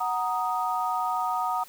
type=chord; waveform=sine; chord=D# minor; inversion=first; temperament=equal with one note detuned; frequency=740 / 936.1 / 1244.5 Hz; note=F#5 / A#5 / D#6; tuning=0 / +7 / 0 cents; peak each=-29 dBFS; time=0-1.64 s; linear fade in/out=10 ms; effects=white hiss -50 dBFS RMS until 1.68 s